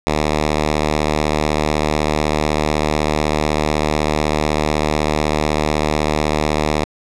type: tone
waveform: 5% pulse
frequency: 76 Hz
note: D#2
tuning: 40 cents flat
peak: -4 dBFS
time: 0.07-6.84 s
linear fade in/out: 0 ms
effects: low-pass 7000 Hz 12 dB/octave